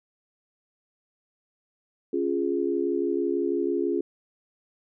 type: chord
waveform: sine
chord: Db major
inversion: none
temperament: equal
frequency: 277.2 / 349.2 / 415.3 Hz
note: Db4 / F4 / Ab4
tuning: 0 / 0 / 0 cents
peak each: -29 / -26 / -28 dBFS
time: 2.13-4.01 s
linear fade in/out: 5 ms
effects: none